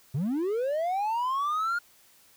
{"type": "linear sweep", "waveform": "triangle", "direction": "up", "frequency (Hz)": [119.9, 1431], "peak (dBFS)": -23, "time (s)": [0.14, 1.79], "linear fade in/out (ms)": 10, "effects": ["tanh soft clip ceiling -19 dBFS", "white hiss -59 dBFS RMS until 2.36 s"]}